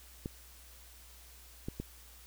clicks, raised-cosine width 3 ms, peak -24 dBFS, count 3, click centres 0.259 / 1.685 / 1.8 s, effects added 60 Hz sine -56 dBFS peak until 2.26 s + white hiss -57 dBFS RMS until 2.26 s

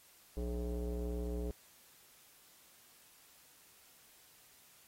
square tone with low-pass filter, 60 Hz, B1, 49 cents flat, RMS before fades -38 dBFS, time 0.37-1.51 s, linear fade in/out 0 ms, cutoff 460 Hz, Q 3.7, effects white hiss -63 dBFS RMS until 4.87 s + AAC 48 kbps

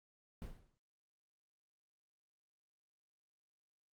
brown noise with exponential decay, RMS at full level -42 dBFS, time 0.42-0.78 s, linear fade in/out 1 ms, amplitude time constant 77 ms, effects Opus 24 kbps

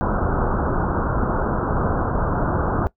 pink low-pass noise, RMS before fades -21 dBFS, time 0.01-2.87 s, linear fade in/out 0 ms, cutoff 1500 Hz, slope 96 dB/octave, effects noise-tail reverb RT60 0.1 s tail -19 dB re dry

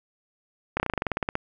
slowing click train, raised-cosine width 0.5 ms, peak -10 dBFS, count 14, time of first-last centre 0.77-1.354 s, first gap 29 ms, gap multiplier 1.07, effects none

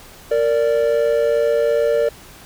triangle tone pair together, 461.4 / 584 Hz, A#4 / D5, -18 / -10 cents, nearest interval major third, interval 408 cents, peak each -15 dBFS, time 0.31-2.09 s, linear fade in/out 5 ms, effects pink hiss -42 dBFS RMS until 2.45 s

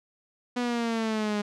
sawtooth exponential sweep, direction down, 246.9 to 205.4 Hz, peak -22 dBFS, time 0.56-1.42 s, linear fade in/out 10 ms, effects low-pass 6000 Hz 12 dB/octave

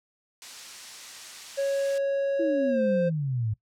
blue noise, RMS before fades -35 dBFS, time 0.42-1.98 s, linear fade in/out 0 ms
triangle tone with pitch glide, 553 to 522 Hz, C#5 to C5, -4 to -4 cents, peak -21 dBFS, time 1.57-3.1 s, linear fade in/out 20 ms, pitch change -100 cents, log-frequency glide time 2.68-2.81 s
sine exponential sweep, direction down, 342.5 to 103.5 Hz, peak -25 dBFS, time 2.39-3.54 s, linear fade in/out 10 ms
effects noise-tail reverb RT60 0.1 s tail -19 dB re dry + low-pass 6000 Hz 12 dB/octave

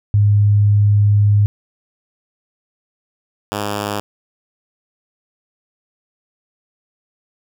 sine / 5% pulse tone pair in turn, 103.1 / 103.1 Hz, G#2 / G#2, -12 / -12 cents, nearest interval unison, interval 0 cents, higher neither, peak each -9 dBFS, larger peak neither, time 0.14-1.46 / 3.52-4 s, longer first, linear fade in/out 0 ms, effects none

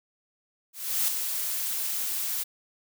blue noise with ADSR envelope, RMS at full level -24 dBFS, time 0.73-2.44 s, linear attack 350 ms, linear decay 6 ms, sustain -6 dB, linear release 16 ms, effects none

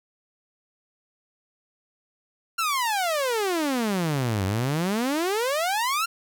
sawtooth exponential two-way sweep, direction down then up, 1396.9 to 92.5 to 1396.9 Hz, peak -19 dBFS, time 2.58-6.06 s, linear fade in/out 10 ms, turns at 4.45 s, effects none

